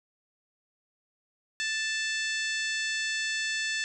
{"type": "harmonic tone with a mistuned harmonic", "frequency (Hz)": 880, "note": "A5", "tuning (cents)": 0, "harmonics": [2, 3, 4, 5, 6, 7, 8, 9], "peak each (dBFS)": [-31, -35, -37, -39, -41, -42, -43, -44], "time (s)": [1.6, 3.84], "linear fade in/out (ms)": 0, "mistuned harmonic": 8, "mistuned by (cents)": 21, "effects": []}